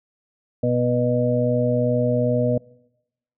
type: harmonic tone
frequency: 122.5 Hz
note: B2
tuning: 14 cents flat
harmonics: 1 / 2 / 4 / 5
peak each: -23 / -23 / -23 / -23 dBFS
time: 0.63-2.58 s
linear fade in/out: 5 ms
effects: noise-tail reverb RT60 0.9 s tail -24 dB re dry